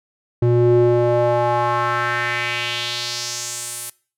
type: tone with band-pass filter sweep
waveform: square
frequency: 120 Hz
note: B2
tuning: 49 cents flat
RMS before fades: -19 dBFS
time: 0.42-3.9 s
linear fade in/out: 5 ms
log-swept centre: 250 to 11000 Hz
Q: 2.5
effects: noise-tail reverb RT60 0.4 s tail -22 dB re dry